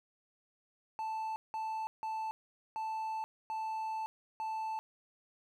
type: tone bursts at uneven times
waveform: triangle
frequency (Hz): 880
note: A5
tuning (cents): 0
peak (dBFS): -33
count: 6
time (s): 0.99-1.36 / 1.54-1.87 / 2.03-2.31 / 2.76-3.24 / 3.5-4.06 / 4.4-4.79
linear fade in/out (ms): 0
effects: none